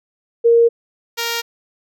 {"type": "tone pair in turn", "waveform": ["sine", "5% pulse"], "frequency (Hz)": [466.2, 466.2], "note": ["A#4", "A#4"], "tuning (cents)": [0, 0], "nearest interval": "unison", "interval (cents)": 0, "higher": "neither", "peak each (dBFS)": -8, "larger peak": "neither", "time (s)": [[0.44, 0.69], [1.17, 1.42]], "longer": "neither", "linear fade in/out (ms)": 20, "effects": []}